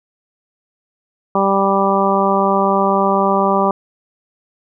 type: harmonic tone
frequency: 196 Hz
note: G3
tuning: in tune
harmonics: 1 / 2 / 3 / 4 / 5 / 6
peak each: -19 / -19 / -19 / -19 / -19 / -19 dBFS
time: 1.35-3.71 s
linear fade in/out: 2 ms
effects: none

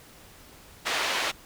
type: band-pass noise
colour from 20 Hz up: white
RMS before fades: -28 dBFS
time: 0.85-1.32 s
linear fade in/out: 20 ms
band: 410 to 3300 Hz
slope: 12 dB/octave
effects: pink hiss -51 dBFS RMS until 1.45 s

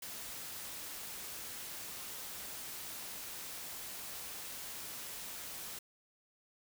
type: noise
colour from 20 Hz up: white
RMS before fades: -45 dBFS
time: 0.02-5.79 s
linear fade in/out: 5 ms
effects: none

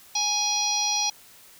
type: harmonic tone with a mistuned harmonic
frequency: 831 Hz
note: G#5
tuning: 1 cent sharp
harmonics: 1 / 3 / 4 / 5 / 6 / 7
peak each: -30 / -34 / -32 / -30 / -33 / -25 dBFS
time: 0.15-1.1 s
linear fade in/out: 5 ms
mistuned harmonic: 7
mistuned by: -30 cents
effects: white hiss -51 dBFS RMS until 1.59 s

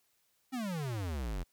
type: exponential sweep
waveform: square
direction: down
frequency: 270 to 41.2 Hz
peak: -35 dBFS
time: 0.52-1.44 s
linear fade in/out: 20 ms
effects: white hiss -74 dBFS RMS until 1.52 s

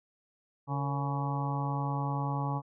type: harmonic tone with a mistuned harmonic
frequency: 140.3 Hz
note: C#3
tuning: 21 cents sharp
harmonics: 1 / 2 / 3 / 4 / 5 / 6 / 7 / 8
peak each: -31 / -39 / -46 / -45 / -45 / -37 / -41 / -40 dBFS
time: 0.67-2.62 s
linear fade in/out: 50 ms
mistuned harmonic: 3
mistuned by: +120 cents
effects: none

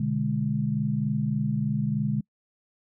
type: chord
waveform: sine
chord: G# diminished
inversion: first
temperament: equal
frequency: 123.47 / 146.83 / 207.7 Hz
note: B2 / D3 / G#3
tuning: 0 / 0 / 0 cents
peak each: -30 / -27 / -27 dBFS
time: 0-2.21 s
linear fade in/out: 5 ms
effects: noise-tail reverb RT60 0.1 s tail -26 dB re dry

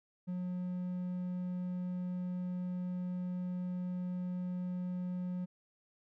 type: tone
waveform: triangle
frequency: 180.4 Hz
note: F#3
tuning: 44 cents flat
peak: -33 dBFS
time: 0.27-5.46 s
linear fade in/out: 20 ms
effects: none

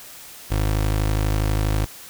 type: tone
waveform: 25% pulse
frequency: 52.3 Hz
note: G#1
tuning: 13 cents sharp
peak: -15 dBFS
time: 0.5-1.86 s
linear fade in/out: 20 ms
effects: white hiss -41 dBFS RMS until 2.09 s

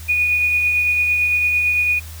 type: tone with tremolo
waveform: sine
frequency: 2462 Hz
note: D#7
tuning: 19 cents flat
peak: -13 dBFS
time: 0.08-2 s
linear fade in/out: 20 ms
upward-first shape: triangle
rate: 8.9 Hz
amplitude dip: 30%
effects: added 80 Hz sine -32 dBFS peak until 2.2 s + white hiss -40 dBFS RMS until 2.2 s

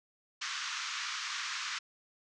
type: band-pass noise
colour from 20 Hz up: pink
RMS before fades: -38 dBFS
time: 0.41-1.79 s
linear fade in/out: 10 ms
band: 1100 to 6700 Hz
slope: 48 dB/octave
effects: none

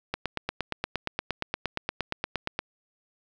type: click train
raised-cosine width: 0.3 ms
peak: -12 dBFS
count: 22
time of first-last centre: 0.14-2.59 s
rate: 8.57 Hz
effects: none

